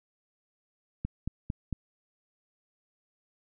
click train, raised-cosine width 5 ms, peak -19 dBFS, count 4, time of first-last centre 1.05-1.727 s, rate 4.43 Hz, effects none

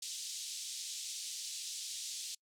white band-pass noise, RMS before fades -43 dBFS, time 0.02-2.35 s, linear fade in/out 5 ms, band 3300 to 8100 Hz, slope 24 dB/octave, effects noise-tail reverb RT60 0.1 s tail -26 dB re dry

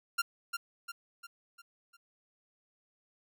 sawtooth tone with echo, 1386 Hz, F6, 14 cents flat, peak -24 dBFS, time 0.18-0.22 s, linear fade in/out 10 ms, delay 350 ms, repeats 5, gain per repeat -6 dB, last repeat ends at 1.97 s, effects none

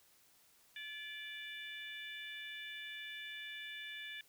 harmonic tone with a mistuned harmonic, 587.3 Hz, D5, in tune, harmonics 3 / 4 / 5 / 6, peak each -48 / -50 / -53 / -50 dBFS, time 0.76-4.21 s, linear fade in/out 2 ms, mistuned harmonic 3, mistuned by -36 cents, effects white hiss -68 dBFS RMS until 4.28 s

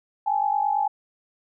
sine tone pair together, 807 / 856.1 Hz, G#5 / A5, -50 / -48 cents, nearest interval minor second, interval 102 cents, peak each -23 dBFS, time 0.26-0.88 s, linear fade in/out 10 ms, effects none

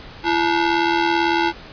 sawtooth ring-modulated tone, 598 Hz, D5, 31 cents sharp, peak -9 dBFS, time 0.23-1.53 s, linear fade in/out 50 ms, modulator 260 Hz, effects pink hiss -39 dBFS RMS until 1.72 s + resampled to 11025 Hz

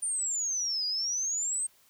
sine exponential two-way sweep, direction down then up, 9220 to 4850 to 8500 Hz, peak -28 dBFS, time 0.02-1.67 s, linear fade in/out 10 ms, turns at 0.86 s, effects white hiss -63 dBFS RMS until 1.89 s

